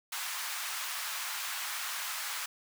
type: high-pass noise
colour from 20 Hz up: pink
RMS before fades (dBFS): -37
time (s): 0.12-2.46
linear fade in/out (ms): 5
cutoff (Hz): 1000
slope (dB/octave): 24
effects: none